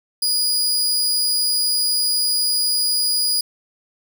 sawtooth tone, 4904 Hz, D#8, 26 cents flat, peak -14 dBFS, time 0.22-3.41 s, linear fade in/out 5 ms, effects none

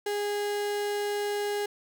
35% pulse tone, 411.3 Hz, G#4, 17 cents flat, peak -26 dBFS, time 0.06-1.66 s, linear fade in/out 5 ms, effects none

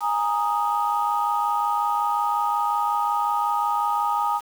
sine chord, Ab suspended second, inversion none, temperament equal with one note detuned, 826.8 / 932.3 / 1244.5 Hz, Ab5 / Bb5 / Eb6, -8 / 0 / 0 cents, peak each -24 dBFS, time 0-4.41 s, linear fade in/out 50 ms, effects tanh soft clip ceiling -12 dBFS + 7-bit

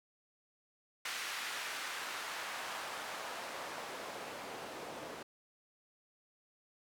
white noise with band-pass filter sweep, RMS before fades -43 dBFS, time 1.05-5.23 s, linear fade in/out 5 ms, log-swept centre 1900 to 430 Hz, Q 0.89, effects none

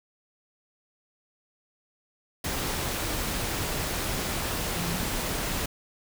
sine tone in noise, 172 Hz, F3, 26 cents flat, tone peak -32 dBFS, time 4.77-4.97 s, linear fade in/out 5 ms, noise pink, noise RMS -30 dBFS, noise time 2.44-5.66 s, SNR -5 dB, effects none

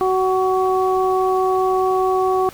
harmonic tone, 374.6 Hz, F#4, 21 cents sharp, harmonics 1 / 2 / 3, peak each -17 / -20 / -22 dBFS, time 0.01-2.49 s, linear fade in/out 0 ms, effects pink hiss -41 dBFS RMS until 2.53 s

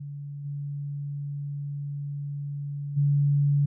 sine tone with level steps, 143.1 Hz, D3, 45 cents flat, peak -34 / -30 / -19 dBFS, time 0-3.66 s, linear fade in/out 10 ms, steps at 0.44 / 2.96 s, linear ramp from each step 20 ms, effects none

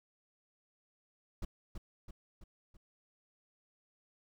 brown noise with echo, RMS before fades -37 dBFS, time 1.42-1.45 s, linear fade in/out 5 ms, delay 330 ms, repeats 4, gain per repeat -5 dB, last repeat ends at 2.77 s, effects none

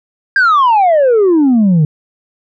sine exponential sweep, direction down, 1629 to 146.7 Hz, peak -4 dBFS, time 0.36-1.85 s, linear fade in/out 2 ms, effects tanh soft clip ceiling -5 dBFS

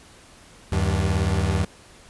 30% pulse beating tone pair, 78.4 / 96.4 Hz, D#2 / G2, +14 / -28 cents, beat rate 18 Hz, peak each -20 dBFS, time 0.72-1.65 s, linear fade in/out 5 ms, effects pink hiss -49 dBFS RMS until 2.09 s + resampled to 24000 Hz

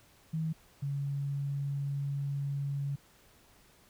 sine tone pair in turn, 159.5 / 140.51 Hz, D#3 / C#3, +43 / +24 cents, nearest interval major second, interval 219 cents, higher first, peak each -30 / -31 dBFS, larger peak first, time 0.33-0.53 / 0.82-2.96 s, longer second, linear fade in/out 10 ms, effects pink hiss -62 dBFS RMS until 3.89 s

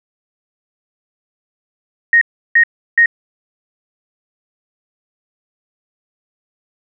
sine tone bursts, 1864.7 Hz, A#6, in tune, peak -6 dBFS, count 3, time 2.13-3.059 s, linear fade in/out 2 ms, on 83 ms, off 340 ms, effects none

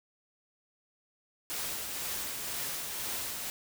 white noise with tremolo, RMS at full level -35 dBFS, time 1.5-3.5 s, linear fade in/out 0 ms, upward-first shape triangle, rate 2 Hz, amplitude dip 35%, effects none

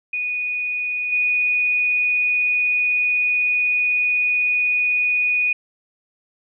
sine tone with level steps, 2471 Hz, D#7, 13 cents flat, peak -21 / -16 dBFS, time 0.13-5.53 s, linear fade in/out 5 ms, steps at 1.12 s, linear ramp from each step 5 ms, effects none

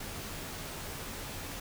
pink noise with comb filter, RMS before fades -41 dBFS, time 0-1.6 s, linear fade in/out 5 ms, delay 16 ms, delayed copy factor -0.5, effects none

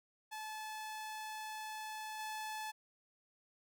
sawtooth tone with level steps, 865 Hz, A5, 30 cents flat, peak -39 / -37 dBFS, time 0.31-2.72 s, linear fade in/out 20 ms, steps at 2.19 s, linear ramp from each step 2 ms, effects none

